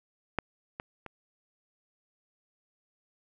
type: clicks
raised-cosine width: 0.5 ms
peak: -12 / -21 / -26 dBFS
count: 3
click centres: 0.387 / 0.799 / 1.063 s
effects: none